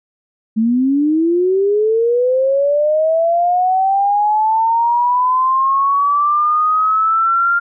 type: linear sweep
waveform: sine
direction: up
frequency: 215.3 to 1400 Hz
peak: -11 dBFS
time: 0.56-7.6 s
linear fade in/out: 20 ms
effects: none